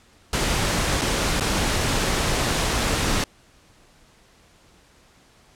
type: noise with dropouts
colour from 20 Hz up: pink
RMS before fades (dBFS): -22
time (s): 0.33-3.24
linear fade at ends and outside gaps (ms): 2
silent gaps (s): 1.013-1.017 / 1.399-1.407
effects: pink hiss -55 dBFS RMS until 5.55 s + low-pass 9000 Hz 12 dB/octave